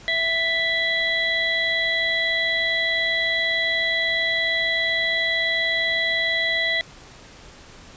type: harmonic tone with a mistuned harmonic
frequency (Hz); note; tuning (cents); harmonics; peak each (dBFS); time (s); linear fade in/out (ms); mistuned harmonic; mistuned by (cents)
659.3; E5; 0; 1 / 3 / 5 / 6; -30 / -21 / -27 / -29; 0.08-6.81; 0; 5; +20
effects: pink hiss -45 dBFS RMS until 7.96 s + resampled to 16000 Hz